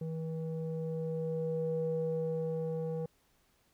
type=tone with low-pass filter sweep; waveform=square; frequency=161.1 Hz; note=E3; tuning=39 cents flat; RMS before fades=-35 dBFS; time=0.01-3.06 s; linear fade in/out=5 ms; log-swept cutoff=380 to 570 Hz; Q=5.7; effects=pink hiss -71 dBFS RMS until 3.73 s